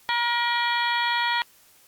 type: harmonic tone with a mistuned harmonic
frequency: 475.1 Hz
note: A#4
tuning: 33 cents sharp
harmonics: 2 / 3 / 4 / 5 / 6 / 7 / 8 / 9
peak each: -25 / -31 / -27 / -32 / -41 / -30 / -38 / -36 dBFS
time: 0.09-1.42 s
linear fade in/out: 0 ms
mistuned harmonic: 6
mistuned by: +78 cents
effects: white hiss -56 dBFS RMS until 1.87 s + Opus 48 kbps